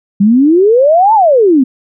sine exponential two-way sweep, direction up then down, 192 to 912 to 245.9 Hz, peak -4 dBFS, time 0.2-1.64 s, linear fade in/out 10 ms, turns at 1.14 s, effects none

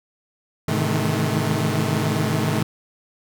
sawtooth tone cluster, 105.2 / 131.5 / 153.1 / 160.3 / 217 Hz, G#2 / C3 / D#3 / E3 / A3, +23 / +9 / -28 / -48 / -24 cents, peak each -22 dBFS, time 0.68-2.63 s, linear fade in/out 5 ms, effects none

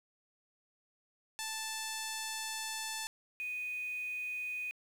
5% pulse / sine tone pair in turn, 880 / 2489 Hz, A5 / D#7, 0 / 0 cents, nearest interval octave + tritone, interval 1800 cents, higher second, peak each -25 / -36 dBFS, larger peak first, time 1.39-3.07 / 3.4-4.71 s, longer first, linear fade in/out 0 ms, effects low-pass 12000 Hz 12 dB/octave + 9-bit

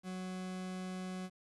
40% pulse tone, 185 Hz, F#3, in tune, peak -39 dBFS, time 0.03-1.3 s, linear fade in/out 50 ms, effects resampled to 24000 Hz + 11-bit

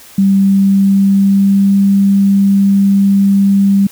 sine tone with pitch glide, 195.5 to 197.66 Hz, G3 to G3, -4 to +15 cents, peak -6 dBFS, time 0.18-3.87 s, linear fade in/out 5 ms, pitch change +19 cents, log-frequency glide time 0.41-1.77 s, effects white hiss -38 dBFS RMS until 3.91 s

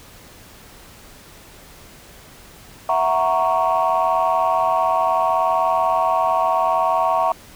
sine chord, F# dominant seventh, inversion third, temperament equal, 659.3 / 740 / 932.3 / 1108.7 Hz, E5 / F#5 / A#5 / C#6, 0 / 0 / 0 / 0 cents, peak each -20 dBFS, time 2.89-7.32 s, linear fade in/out 2 ms, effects tanh soft clip ceiling -9 dBFS + pink hiss -44 dBFS RMS until 7.55 s

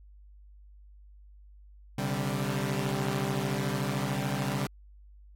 sawtooth chord, C suspended second, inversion none, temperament equal with one note detuned, 130.81 / 144.39 / 196 Hz, C3 / D3 / G3, 0 / -29 / 0 cents, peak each -29 dBFS, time 1.98-4.67 s, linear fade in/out 5 ms, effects added 50 Hz sine -50 dBFS peak until 5.35 s + AAC 48 kbps

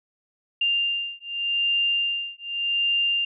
sine beating tone pair, 2794 / 2794.85 Hz, F7 / F7, 0 / +1 cents, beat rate 0.85 Hz, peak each -25 dBFS, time 0.61-3.25 s, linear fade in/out 5 ms, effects none

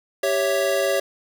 square chord, C# diminished, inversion second, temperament equal, 392 / 554.4 / 659.3 Hz, G4 / C#5 / E5, 0 / 0 / 0 cents, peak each -26 / -22 / -26 dBFS, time 0.23-1 s, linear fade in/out 5 ms, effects none

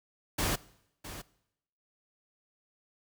pink noise with echo, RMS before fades -30 dBFS, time 0.38-0.56 s, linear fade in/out 10 ms, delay 660 ms, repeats 1, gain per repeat -13 dB, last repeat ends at 1.22 s, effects noise-tail reverb RT60 0.8 s tail -21 dB re dry

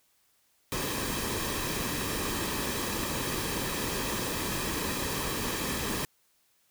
pink noise with comb filter, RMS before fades -32 dBFS, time 0.72-6.05 s, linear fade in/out 0 ms, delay 1.4 ms, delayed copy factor -0.5, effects white hiss -69 dBFS RMS until 6.7 s

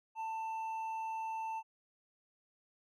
sine tone with hard clipping, 890 Hz, A5, 20 cents sharp, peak -38 dBFS, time 0.15-1.63 s, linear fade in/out 50 ms, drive 4 dB, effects none

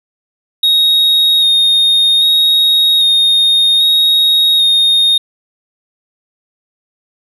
triangle tone with vibrato, 3729 Hz, A#7, in tune, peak -6 dBFS, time 0.63-5.18 s, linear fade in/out 5 ms, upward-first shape square, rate 0.63 Hz, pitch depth 15 cents each way, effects none

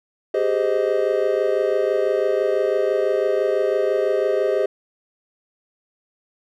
triangle chord, Ab major seventh, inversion third, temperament just, 389.3 / 415.3 / 519.1 / 623 Hz, G4 / Ab4 / C5 / Eb5, -12 / 0 / -14 / +2 cents, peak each -21 dBFS, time 0.34-4.66 s, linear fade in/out 5 ms, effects none

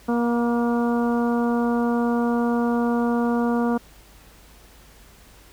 harmonic tone with a mistuned harmonic, 237.3 Hz, A#3, 31 cents sharp, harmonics 1 / 2 / 3 / 4 / 5 / 6, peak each -20 / -26 / -30 / -32 / -34 / -36 dBFS, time 0.08-3.78 s, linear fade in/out 10 ms, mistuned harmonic 5, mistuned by -19 cents, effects added 51 Hz sine -51 dBFS peak until 5.52 s + pink hiss -51 dBFS RMS until 5.52 s

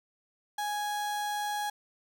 35% pulse tone, 830.6 Hz, G#5, in tune, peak -29 dBFS, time 0.58-1.7 s, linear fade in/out 5 ms, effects none

